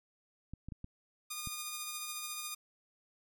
clicks, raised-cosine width 5 ms, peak -31 dBFS, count 5, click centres 0.536 / 0.686 / 0.722 / 0.844 / 1.473 s
5% pulse tone with tremolo, 1221 Hz, D#6, 33 cents flat, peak -26 dBFS, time 1.3-2.55 s, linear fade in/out 10 ms, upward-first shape sine, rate 14 Hz, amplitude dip 30%
effects none

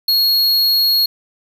square tone, 4309 Hz, C#8, 50 cents flat, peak -12 dBFS, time 0.08-1.06 s, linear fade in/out 5 ms, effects 7-bit

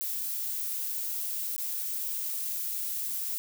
violet noise with dropouts, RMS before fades -33 dBFS, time 0.01-3.38 s, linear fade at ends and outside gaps 0 ms, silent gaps 1.564-1.58 s, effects none

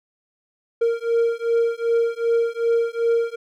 triangle beating tone pair, 462.8 / 465.4 Hz, A#4 / A#4, -13 / -3 cents, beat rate 2.6 Hz, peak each -19 dBFS, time 0.81-3.36 s, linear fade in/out 10 ms, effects none

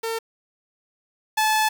sawtooth tone pair in turn, 453.1 / 866 Hz, A#4 / A5, -49 / -28 cents, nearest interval major seventh, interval 1121 cents, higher second, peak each -21 / -14 dBFS, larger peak second, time 0.03-0.19 / 1.37-1.69 s, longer second, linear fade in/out 10 ms, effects 7-bit

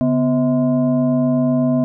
sine tone with frequency modulation, 250 Hz, B3, 21 cents sharp, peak -13 dBFS, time 0.01-1.84 s, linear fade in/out 0 ms, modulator 392 Hz, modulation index 0.83, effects none

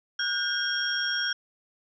sine tone cluster, 1453 / 1593 / 3252 / 5570 Hz, F#6 / G6 / G#7 / F8, -32 / +27 / -37 / -5 cents, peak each -31 dBFS, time 0.19-1.33 s, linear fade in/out 5 ms, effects none

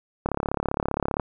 click train, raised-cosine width 1 ms, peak -10 dBFS, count 34, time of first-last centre 0.26-1.197 s, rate 35.2 Hz, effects none

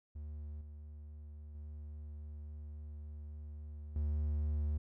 triangle tone with level steps, 74.7 Hz, D2, 30 cents sharp, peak -40 / -45 / -42 / -30 dBFS, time 0.15-4.78 s, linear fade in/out 10 ms, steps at 0.61 / 1.55 / 3.96 s, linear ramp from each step 2 ms, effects none

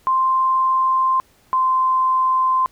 sine tone pair in turn, 1046.5 / 1038.1 Hz, C6 / C6, 0 / -14 cents, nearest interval unison, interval 14 cents, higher first, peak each -14 dBFS, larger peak neither, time 0.07-1.2 / 1.53-2.66 s, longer neither, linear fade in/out 0 ms, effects pink hiss -56 dBFS RMS until 2.71 s

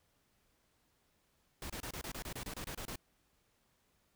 pink noise bursts, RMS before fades -43 dBFS, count 13, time 1.62-2.958 s, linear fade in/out 2 ms, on 78 ms, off 27 ms, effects pink hiss -75 dBFS RMS until 4.15 s

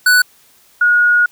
square / sine tone pair in turn, 1485 / 1445.2 Hz, F#6 / F#6, +6 / -41 cents, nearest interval unison, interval 47 cents, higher first, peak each -8 dBFS, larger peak neither, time 0.06-0.22 / 0.81-1.26 s, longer second, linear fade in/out 5 ms, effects white hiss -50 dBFS RMS until 1.31 s

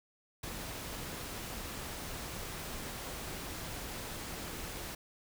pink noise, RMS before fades -42 dBFS, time 0.43-4.95 s, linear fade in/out 5 ms, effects none

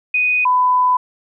sine tone pair in turn, 2489 / 1000.7 Hz, D#7 / B5, 0 / +23 cents, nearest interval octave + major third, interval 1577 cents, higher first, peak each -13 / -11 dBFS, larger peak second, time 0.14-0.45 / 0.45-0.97 s, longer second, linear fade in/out 5 ms, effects none

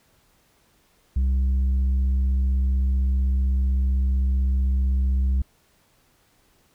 sine tone with tanh clipping, 65.41 Hz, C2, in tune, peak -19 dBFS, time 1.16-5.42 s, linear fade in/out 5 ms, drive 4 dB, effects pink hiss -62 dBFS RMS until 6.74 s

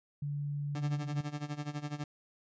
sine tone, 144.4 Hz, D3, 29 cents flat, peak -33 dBFS, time 0.22-1.21 s, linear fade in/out 5 ms
30% pulse tone with tremolo, 147.4 Hz, D3, 7 cents sharp, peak -31 dBFS, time 0.75-2.04 s, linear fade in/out 2 ms, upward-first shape sine, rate 12 Hz, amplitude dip 85%
effects resampled to 16000 Hz

